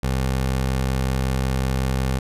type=tone; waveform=20% pulse; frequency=65.41 Hz; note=C2; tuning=in tune; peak=-15 dBFS; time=0.03-2.19 s; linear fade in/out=5 ms; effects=resampled to 32000 Hz